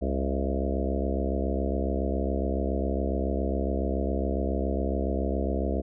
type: harmonic tone with a mistuned harmonic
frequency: 67.2 Hz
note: C2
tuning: 47 cents sharp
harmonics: 1 / 3 / 4 / 5 / 6 / 7 / 8 / 9 / 10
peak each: -28 / -33 / -34 / -35 / -36 / -36 / -37 / -38 / -38 dBFS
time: 0.01-5.82 s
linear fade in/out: 20 ms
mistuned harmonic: 9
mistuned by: +48 cents
effects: none